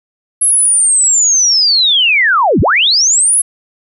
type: linear two-way sweep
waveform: sine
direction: down then up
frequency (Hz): 11000 to 55 to 11000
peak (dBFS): -7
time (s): 0.41-3.42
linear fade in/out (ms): 10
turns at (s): 2.61
effects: none